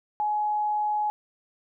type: tone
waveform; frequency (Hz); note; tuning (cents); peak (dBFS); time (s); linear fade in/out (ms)
sine; 842; G#5; +24; -23; 0.2-1.1; 0
effects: none